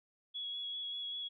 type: tone with vibrato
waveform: sine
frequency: 3354 Hz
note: G#7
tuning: 16 cents sharp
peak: -38 dBFS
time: 0.34-1.29 s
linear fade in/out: 20 ms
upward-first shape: square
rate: 5.1 Hz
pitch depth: 11 cents each way
effects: none